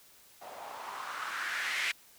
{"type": "noise with low-pass filter sweep", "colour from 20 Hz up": "violet", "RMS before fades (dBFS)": -37, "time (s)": [0.41, 1.92], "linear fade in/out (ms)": 10, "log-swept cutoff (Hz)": [660, 2300], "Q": 3.3, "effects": ["white hiss -59 dBFS RMS until 2.18 s"]}